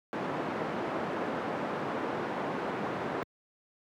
pink band-pass noise, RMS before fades -34 dBFS, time 0.13-3.23 s, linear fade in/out 0 ms, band 220 to 1300 Hz, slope 12 dB/octave, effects high-pass 100 Hz 12 dB/octave

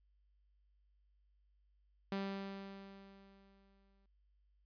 sawtooth tone with exponential decay, 196 Hz, G3, in tune, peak -33 dBFS, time 2.12-4.06 s, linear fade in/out 2 ms, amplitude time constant 420 ms, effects added 50 Hz sine -70 dBFS peak until 4.65 s + resampled to 11025 Hz

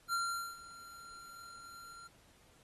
square tone with ADSR envelope, 1378 Hz, F6, 24 cents flat, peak -32 dBFS, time 0.08-2.08 s, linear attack 49 ms, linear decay 430 ms, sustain -19 dB, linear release 15 ms, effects pink hiss -66 dBFS RMS until 2.63 s + AAC 32 kbps

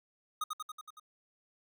square tone with echo, 1244.5 Hz, D#6, in tune, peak -32 dBFS, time 0.41-0.44 s, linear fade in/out 5 ms, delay 93 ms, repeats 6, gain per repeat -3 dB, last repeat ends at 0.998 s, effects none

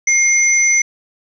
sine tone pair together, 2126 / 6003 Hz, C7 / F#8, +27 / +24 cents, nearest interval octave + tritone, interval 1797 cents, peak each -13 dBFS, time 0.07-0.82 s, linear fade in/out 5 ms, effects none

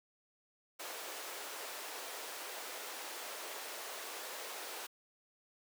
pink high-pass noise, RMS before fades -45 dBFS, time 0.79-4.87 s, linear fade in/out 10 ms, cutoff 420 Hz, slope 24 dB/octave, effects none

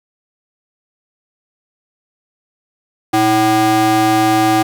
square ring-modulated tone, 220 Hz, A3, in tune, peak -8 dBFS, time 3.13-4.63 s, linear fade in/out 10 ms, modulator 543 Hz, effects 8-bit

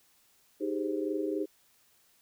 sine chord, Ab major seventh, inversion second, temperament equal, 311.1 / 392 / 415.3 / 523.3 Hz, Eb4 / G4 / Ab4 / C5, 0 / 0 / 0 / 0 cents, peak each -33 / -34 / -36 / -39 dBFS, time 0.6-1.46 s, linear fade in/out 20 ms, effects white hiss -66 dBFS RMS until 2.21 s

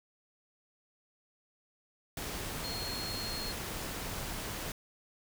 sine tone in noise, 4272 Hz, C8, 35 cents sharp, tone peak -39 dBFS, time 2.64-3.52 s, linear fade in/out 2 ms, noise pink, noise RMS -39 dBFS, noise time 2.17-4.72 s, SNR -3 dB, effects none

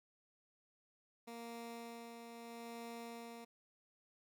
15% pulse tone with tremolo, 233.1 Hz, A#3, in tune, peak -40 dBFS, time 1.27-3.45 s, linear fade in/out 10 ms, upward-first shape sine, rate 0.77 Hz, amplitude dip 40%, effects none

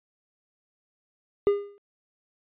triangle tone with exponential decay, 405.6 Hz, G#4, 41 cents flat, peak -13 dBFS, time 1.47-1.78 s, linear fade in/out 0 ms, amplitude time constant 67 ms, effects resampled to 8000 Hz

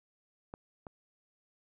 clicks, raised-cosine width 1 ms, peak -28 / -30 dBFS, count 2, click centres 0.539 / 0.868 s, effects none

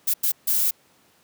violet noise bursts at uneven times, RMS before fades -21 dBFS, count 3, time 0.07-0.14 / 0.23-0.32 / 0.47-0.71 s, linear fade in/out 10 ms, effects pink hiss -59 dBFS RMS until 1.23 s + high-pass 150 Hz 12 dB/octave

